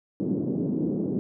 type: band-pass noise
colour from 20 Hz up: pink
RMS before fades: -27 dBFS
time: 0.2-1.19 s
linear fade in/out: 0 ms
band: 170 to 360 Hz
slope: 24 dB/octave
effects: none